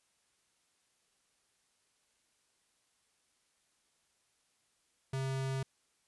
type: tone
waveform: square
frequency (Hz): 133.6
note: C3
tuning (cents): +36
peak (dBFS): -34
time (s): 5.13-5.63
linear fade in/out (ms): 5
effects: white hiss -75 dBFS RMS until 6.07 s + resampled to 24000 Hz